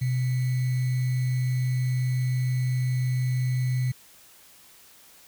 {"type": "tone with sample-and-hold", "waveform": "sine", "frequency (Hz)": 127.1, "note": "C3", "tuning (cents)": -50, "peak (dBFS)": -22, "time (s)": [0.01, 3.92], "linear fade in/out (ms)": 10, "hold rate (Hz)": 2100, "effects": ["white hiss -53 dBFS RMS until 5.27 s"]}